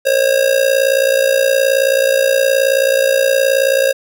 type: tone with amplitude modulation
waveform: square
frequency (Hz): 540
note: C#5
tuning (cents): -45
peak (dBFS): -8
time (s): 0.05-3.93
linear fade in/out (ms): 20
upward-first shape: sine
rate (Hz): 58.9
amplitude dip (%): 75
effects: none